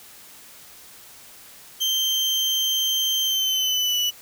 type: tone with pitch glide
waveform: 35% pulse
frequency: 3136 to 2960 Hz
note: G7 to F#7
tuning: 0 to 0 cents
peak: -18 dBFS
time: 1.8-4.11 s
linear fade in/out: 20 ms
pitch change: -100 cents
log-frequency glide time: 3.22-3.99 s
effects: white hiss -46 dBFS RMS until 4.21 s